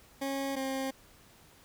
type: tone pair in turn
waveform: 20% pulse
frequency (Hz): 273.4 / 266.8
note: C#4 / C4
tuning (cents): -24 / +34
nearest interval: unison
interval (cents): 42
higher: first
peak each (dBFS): -27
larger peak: neither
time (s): 0.21-0.56 / 0.56-0.91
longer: neither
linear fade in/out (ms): 10
effects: pink hiss -59 dBFS RMS until 1.64 s